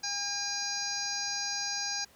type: harmonic tone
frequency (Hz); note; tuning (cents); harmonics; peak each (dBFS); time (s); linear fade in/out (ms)
810; G#5; -43; 1 / 2 / 3 / 5 / 6 / 7 / 8; -42 / -40 / -45 / -42 / -35 / -39 / -38; 0.03-2.05; 10
effects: pink hiss -60 dBFS RMS until 2.15 s + high-pass 80 Hz 12 dB/octave